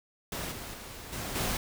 pink noise with level steps, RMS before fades -36 / -41 / -44 / -37 / -31 dBFS, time 0.32-1.57 s, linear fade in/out 2 ms, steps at 0.51 / 0.73 / 1.12 / 1.35 s, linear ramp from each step 10 ms, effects none

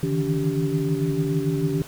sine tone cluster, 144 / 155.1 / 161.9 / 285.4 / 389.4 Hz, D3 / D#3 / E3 / D4 / G4, -34 / -5 / -31 / -49 / -12 cents, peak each -27 dBFS, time 0.03-1.82 s, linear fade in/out 2 ms, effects pink hiss -42 dBFS RMS until 1.87 s

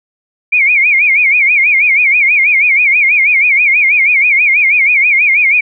sine tone with vibrato, 2293 Hz, D7, 42 cents flat, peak -6 dBFS, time 0.52-5.61 s, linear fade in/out 10 ms, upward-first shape sine, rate 6.2 Hz, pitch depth 150 cents each way, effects none

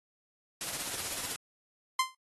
white noise with tremolo, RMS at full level -34 dBFS, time 0.61-1.36 s, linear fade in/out 0 ms, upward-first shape triangle, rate 16 Hz, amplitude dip 50%
sawtooth tone with exponential decay, 1041 Hz, C6, 9 cents flat, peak -18 dBFS, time 1.99-2.15 s, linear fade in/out 5 ms, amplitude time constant 33 ms
effects AAC 32 kbps

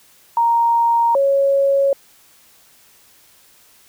sine tone pair in turn, 932.3 / 552.6 Hz, A#5 / C#5, 0 / -6 cents, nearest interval major sixth, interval 906 cents, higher first, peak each -12 dBFS, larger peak neither, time 0.37-1.15 / 1.15-1.93 s, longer neither, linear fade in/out 2 ms, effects white hiss -51 dBFS RMS until 3.88 s

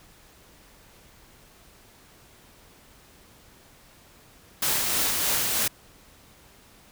white noise with tremolo, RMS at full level -24 dBFS, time 4.62-5.68 s, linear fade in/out 5 ms, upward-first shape sine, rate 3.2 Hz, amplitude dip 25%, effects pink hiss -54 dBFS RMS until 6.91 s

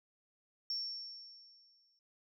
sine tone with exponential decay, 5460 Hz, F8, 40 cents flat, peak -33 dBFS, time 0.7-1.99 s, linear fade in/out 1 ms, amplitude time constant 280 ms, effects tanh soft clip ceiling -29 dBFS

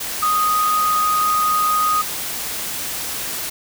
sine tone in noise, 1244.5 Hz, D#6, in tune, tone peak -15 dBFS, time 0.22-2.02 s, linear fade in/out 10 ms, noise white, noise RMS -26 dBFS, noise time 0-3.5 s, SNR +8 dB, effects none

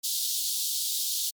pink high-pass noise, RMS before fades -29 dBFS, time 0.03-1.31 s, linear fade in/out 20 ms, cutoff 3500 Hz, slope 48 dB/octave, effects MP3 96 kbps

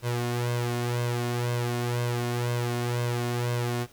sawtooth tone with flanger, 120.5 Hz, B2, 42 cents flat, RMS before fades -28 dBFS, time 0.02-3.87 s, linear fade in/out 50 ms, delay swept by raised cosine 1.9 to 2.82 ms, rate 2 Hz, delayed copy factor +0.7, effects pink hiss -55 dBFS RMS until 3.92 s

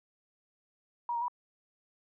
sine tone with pitch steps, 954 / 936 / 976 Hz, A#5 / A#5 / B5, +40 / +7 / -21 cents, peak -30 dBFS, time 1.09-1.282 s, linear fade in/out 2 ms, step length 64 ms, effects none

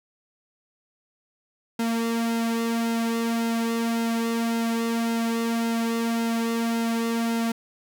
sawtooth tone with flanger, 230 Hz, A#3, 23 cents flat, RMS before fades -25 dBFS, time 1.79-7.52 s, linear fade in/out 5 ms, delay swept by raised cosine 1.7 to 3.1 ms, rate 1.8 Hz, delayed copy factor -0.65, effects none

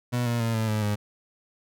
30% pulse tone with pitch steps, 122.3 / 118.41 / 114.64 / 110.99 / 107.46 / 104.04 Hz, B2 / A#2 / A#2 / A2 / A2 / G#2, -16 / +28 / -28 / +16 / -40 / +4 cents, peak -21 dBFS, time 0.12-0.96 s, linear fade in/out 20 ms, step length 140 ms, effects none

